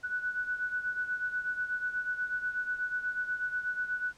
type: beating tone pair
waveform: sine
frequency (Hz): 1480 / 1488.2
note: F#6 / F#6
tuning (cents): 0 / +10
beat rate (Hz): 8.2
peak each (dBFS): -32 / -37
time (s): 0.03-4.13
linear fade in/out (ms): 20
effects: pink hiss -60 dBFS RMS until 4.17 s + low-pass 8000 Hz 12 dB/octave